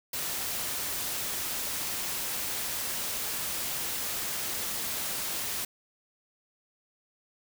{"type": "noise", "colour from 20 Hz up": "white", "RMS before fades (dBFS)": -33, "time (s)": [0.13, 5.65], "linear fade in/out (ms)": 5, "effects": []}